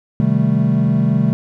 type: chord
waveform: triangle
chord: A half-diminished seventh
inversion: first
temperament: equal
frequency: 130.81 / 155.56 / 196 / 220 Hz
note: C3 / Eb3 / G3 / A3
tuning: 0 / 0 / 0 / 0 cents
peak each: -16 dBFS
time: 0.2-1.33 s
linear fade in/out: 0 ms
effects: none